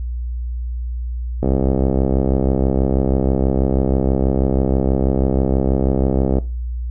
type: click train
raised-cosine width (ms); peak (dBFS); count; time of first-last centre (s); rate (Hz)
2; -4; 329; 1.43-6.385; 66.2
effects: noise-tail reverb RT60 0.3 s tail -19 dB re dry + added 60 Hz sine -21 dBFS peak until 6.9 s